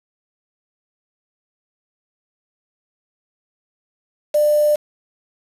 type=tone with quantisation; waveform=sine; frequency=597 Hz; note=D5; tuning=28 cents sharp; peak=-12 dBFS; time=4.34-4.76 s; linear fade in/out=10 ms; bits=5; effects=resampled to 32000 Hz